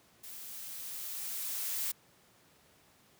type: noise with level ramp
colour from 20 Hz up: blue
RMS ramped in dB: -47 to -34 dBFS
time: 0.23-1.92 s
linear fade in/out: 10 ms
effects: pink hiss -64 dBFS RMS until 3.19 s + high-pass 100 Hz 12 dB/octave